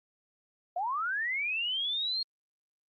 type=linear sweep; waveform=sine; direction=up; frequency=672 to 4291 Hz; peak=-29 dBFS; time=0.76-2.23 s; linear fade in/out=5 ms; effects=Opus 32 kbps